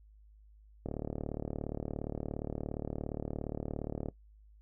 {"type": "click train", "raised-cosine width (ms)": 2, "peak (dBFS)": -23, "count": 121, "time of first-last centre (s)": [0.86, 4.086], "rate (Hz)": 37.2, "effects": ["noise-tail reverb RT60 0.1 s tail -18 dB re dry", "added 52 Hz sine -56 dBFS peak until 4.61 s"]}